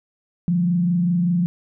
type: tone with frequency modulation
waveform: sine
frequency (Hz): 174.9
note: F3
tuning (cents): +3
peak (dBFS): -16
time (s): 0.48-1.46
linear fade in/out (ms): 0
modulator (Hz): 25.2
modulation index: 0.43
effects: none